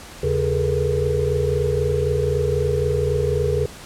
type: tone cluster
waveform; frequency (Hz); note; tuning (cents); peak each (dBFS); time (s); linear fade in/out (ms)
sine; 78.9 / 137.7 / 410.5 / 434.4 / 481.1; D#2 / C#3 / G#4 / A4 / B4; +25 / -11 / -20 / -22 / -45; -24; 0.23-3.66; 5
effects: pink hiss -39 dBFS RMS until 3.85 s + low-pass 11000 Hz 12 dB/octave